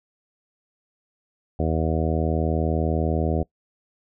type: harmonic tone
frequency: 80 Hz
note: D#2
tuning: 49 cents sharp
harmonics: 1 / 2 / 3 / 4 / 5 / 6 / 7 / 8 / 9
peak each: -24 / -27 / -29 / -30 / -31 / -32 / -32 / -33 / -34 dBFS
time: 1.59-3.43 s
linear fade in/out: 5 ms
effects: noise-tail reverb RT60 0.1 s tail -22 dB re dry